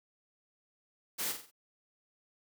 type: noise with echo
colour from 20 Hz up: white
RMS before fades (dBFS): -35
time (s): 1.18-1.33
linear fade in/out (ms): 20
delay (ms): 46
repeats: 4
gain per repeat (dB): -7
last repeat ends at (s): 1.514
effects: high-pass 150 Hz 12 dB/octave